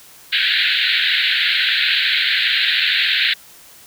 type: band-pass noise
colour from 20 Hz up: white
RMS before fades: -17 dBFS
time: 0.32-3.34 s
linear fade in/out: 10 ms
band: 1500 to 4200 Hz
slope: 96 dB/octave
effects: white hiss -44 dBFS RMS until 3.86 s